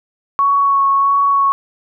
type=tone with vibrato; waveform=sine; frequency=1111 Hz; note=C#6; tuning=4 cents sharp; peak=-10 dBFS; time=0.39-1.52 s; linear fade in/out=0 ms; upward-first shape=sine; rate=1.5 Hz; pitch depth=14 cents each way; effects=none